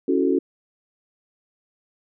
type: chord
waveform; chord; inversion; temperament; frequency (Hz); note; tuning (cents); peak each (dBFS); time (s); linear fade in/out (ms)
sine; F# minor seventh; second; equal; 277.2 / 329.6 / 370 / 440; C#4 / E4 / F#4 / A4; 0 / 0 / 0 / 0; -21 / -26 / -21 / -25; 0.08-0.39; 5
effects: none